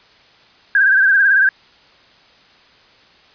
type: tone with vibrato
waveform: sine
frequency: 1586 Hz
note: G6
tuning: 20 cents sharp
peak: -9 dBFS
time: 0.75-1.49 s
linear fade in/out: 2 ms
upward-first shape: sine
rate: 18 Hz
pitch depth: 68 cents each way
effects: white hiss -49 dBFS RMS until 3.34 s + resampled to 11025 Hz